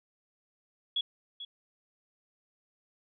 sine tone with echo, 3359 Hz, G#7, 19 cents sharp, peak -27 dBFS, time 0.96-1.01 s, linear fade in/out 5 ms, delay 440 ms, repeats 1, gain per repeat -12 dB, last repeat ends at 1.45 s, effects none

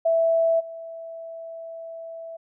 sine tone with level steps, 659.3 Hz, E5, in tune, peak -17 / -34 dBFS, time 0.05-2.37 s, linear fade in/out 10 ms, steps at 0.59 s, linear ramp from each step 20 ms, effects none

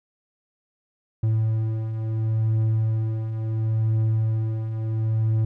triangle beating tone pair, 110 / 110.72 Hz, A2 / A2, 0 / +11 cents, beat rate 0.72 Hz, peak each -27 / -19 dBFS, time 1.23-5.45 s, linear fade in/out 5 ms, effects none

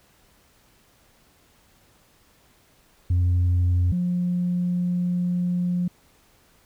sine tone pair in turn, 88.8 / 177.6 Hz, F2 / F3, +29 / +29 cents, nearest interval octave, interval 1200 cents, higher second, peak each -15 / -20 dBFS, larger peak first, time 3.1-3.92 / 3.92-5.88 s, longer second, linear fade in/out 5 ms, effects tanh soft clip ceiling -16 dBFS + pink hiss -59 dBFS RMS until 6.65 s

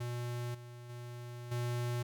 square tone with level steps, 120.9 Hz, B2, 36 cents flat, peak -37 / -48 / -44 / -34 dBFS, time 0-2.03 s, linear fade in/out 10 ms, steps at 0.54 / 0.89 / 1.51 s, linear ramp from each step 10 ms, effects none

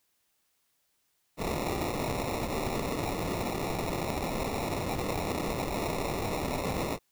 blue noise with sample-and-hold, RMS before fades -32 dBFS, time 1.37-6.99 s, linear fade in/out 50 ms, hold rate 1575 Hz, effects white hiss -74 dBFS RMS until 7.11 s

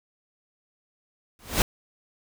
pink noise with exponential growth, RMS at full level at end -17 dBFS, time 1.39-1.62 s, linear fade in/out 1 ms, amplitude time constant 48 ms, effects none

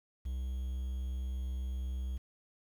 triangle tone with quantisation, 64.1 Hz, C2, 35 cents flat, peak -32 dBFS, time 0.25-2.18 s, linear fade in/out 10 ms, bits 10, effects none

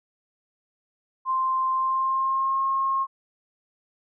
sine tone with pitch glide, 1046.5 to 1076.5 Hz, C6 to C6, 0 to +49 cents, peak -21 dBFS, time 1.25-3.07 s, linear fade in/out 50 ms, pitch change +49 cents, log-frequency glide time 1.73-2.61 s, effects none

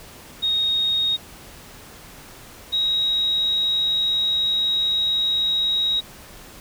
sine tone pair in turn, 3734 / 3806 Hz, A#7 / A#7, +2 / +35 cents, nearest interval unison, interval 33 cents, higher second, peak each -18 dBFS, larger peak neither, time 0.42-1.17 / 2.72-6.01 s, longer second, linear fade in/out 20 ms, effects pink hiss -43 dBFS RMS until 6.6 s

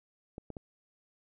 clicks, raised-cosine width 2 ms, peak -28 dBFS, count 3, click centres 0.381 / 0.503 / 0.568 s, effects none

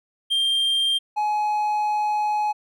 triangle tone pair in turn, 3183 / 843.1 Hz, G7 / G#5, +26 / +26 cents, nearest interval octave + major seventh, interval 2300 cents, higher first, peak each -17 / -18 dBFS, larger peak first, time 0.3-0.99 / 1.16-2.53 s, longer second, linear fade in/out 20 ms, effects none

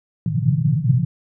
white band-pass noise, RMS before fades -18 dBFS, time 0.26-1.05 s, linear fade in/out 2 ms, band 110 to 170 Hz, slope 96 dB/octave, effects none

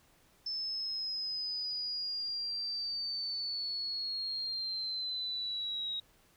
sine linear sweep, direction down, 5274 to 3800 Hz, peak -34 dBFS, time 0.46-6 s, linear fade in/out 5 ms, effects pink hiss -66 dBFS RMS until 6.36 s

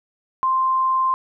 sine tone, 1046.5 Hz, C6, in tune, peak -16 dBFS, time 0.43-1.14 s, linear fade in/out 0 ms, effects none

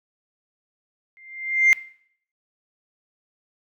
sine tone with exponential growth, 2098 Hz, C7, 4 cents sharp, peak -8 dBFS, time 1.17-1.73 s, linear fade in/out 0 ms, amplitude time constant 120 ms, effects noise-tail reverb RT60 0.6 s tail -20 dB re dry + tanh soft clip ceiling -9 dBFS

